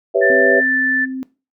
sine chord, C# half-diminished seventh, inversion second, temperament equal, 392 / 493.9 / 554.4 / 659.3 Hz, G4 / B4 / C#5 / E5, 0 / 0 / 0 / 0 cents, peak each -17 dBFS, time 0.14-0.61 s, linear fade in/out 20 ms
sine tone with pitch glide, 1774 to 1759.7 Hz, A6 to A6, +14 to 0 cents, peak -14 dBFS, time 0.21-1.06 s, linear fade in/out 20 ms, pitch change -14 cents, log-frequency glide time 0.59-0.75 s
sine tone, 261.6 Hz, C4, in tune, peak -22 dBFS, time 0.3-1.23 s, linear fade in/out 0 ms
effects noise-tail reverb RT60 0.3 s tail -19 dB re dry

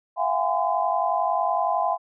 sine tone cluster, 672 / 723 / 815 / 1023 Hz, E5 / F#5 / G#5 / C6, +33 / -40 / -33 / -39 cents, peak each -26 dBFS, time 0.16-1.98 s, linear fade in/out 50 ms, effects none

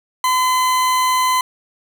40% pulse tone, 1019 Hz, C6, 46 cents flat, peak -13 dBFS, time 0.24-1.41 s, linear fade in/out 2 ms, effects none

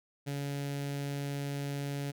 sawtooth tone with notch filter, 141.4 Hz, C#3, 35 cents sharp, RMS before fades -36 dBFS, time 0.26-2.12 s, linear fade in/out 20 ms, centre 1100 Hz, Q 1.5, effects none

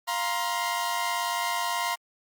sawtooth chord, F suspended fourth, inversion none, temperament equal with one note detuned, 698.5 / 948.1 / 1046.5 Hz, F5 / Bb5 / C6, 0 / +29 / 0 cents, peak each -29 / -26 / -27 dBFS, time 0.07-1.96 s, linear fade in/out 20 ms, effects Opus 48 kbps

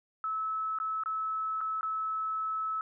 sine tone with dropouts, 1300 Hz, E6, 24 cents flat, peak -30 dBFS, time 0.24-2.81 s, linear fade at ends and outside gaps 1 ms, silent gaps 0.787-0.8 / 1.036-1.059 / 1.607-1.612 / 1.81-1.83 s, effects none

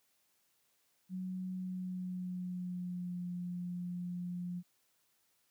sine tone with pitch glide, 185 to 177.26 Hz, F#3 to F3, 0 to +26 cents, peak -37 dBFS, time 1.09-4.63 s, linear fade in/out 50 ms, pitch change -74 cents, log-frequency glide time 1.53-3.25 s, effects white hiss -75 dBFS RMS until 5.5 s + high-pass 60 Hz 12 dB/octave

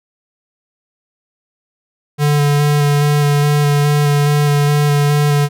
square tone with vibrato, 145.9 Hz, D3, 11 cents flat, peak -11 dBFS, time 2.18-5.49 s, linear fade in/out 50 ms, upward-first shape square, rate 2.4 Hz, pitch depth 12 cents each way, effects none

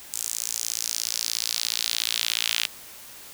sawtooth tone with high-pass filter sweep, 56.9 Hz, A#1, 41 cents flat, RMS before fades -28 dBFS, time 0.13-2.67 s, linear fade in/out 5 ms, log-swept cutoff 7500 to 3000 Hz, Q 2.1, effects white hiss -44 dBFS RMS until 3.33 s

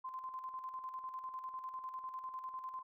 sine tone with tremolo, 1038 Hz, C6, 14 cents flat, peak -40 dBFS, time 0.04-2.83 s, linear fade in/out 10 ms, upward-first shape square, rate 10 Hz, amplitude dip 50%, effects none

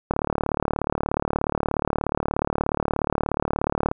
click train, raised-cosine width 1 ms, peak -8 dBFS, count 141, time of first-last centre 0.11-3.914 s, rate 36.8 Hz, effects none

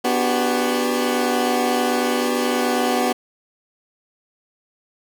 20% pulse chord, G major seventh, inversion first, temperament equal with one note detuned, 246.9 / 293.7 / 370 / 399.3 Hz, B3 / D4 / F#4 / G4, 0 / 0 / 0 / +32 cents, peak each -16 / -22 / -19 / -21 dBFS, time 0.04-3.13 s, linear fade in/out 10 ms, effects none

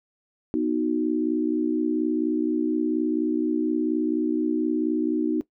sine chord, B major, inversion none, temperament equal, 246.9 / 311.1 / 370 Hz, B3 / D#4 / F#4, 0 / 0 / 0 cents, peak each -27 / -23 / -28 dBFS, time 0.54-5.41 s, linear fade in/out 0 ms, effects noise-tail reverb RT60 0.1 s tail -18 dB re dry

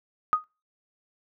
sine tone with exponential decay, 1244.5 Hz, D#6, in tune, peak -14 dBFS, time 0.33-0.44 s, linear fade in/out 0 ms, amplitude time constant 23 ms, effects noise-tail reverb RT60 0.3 s tail -26 dB re dry

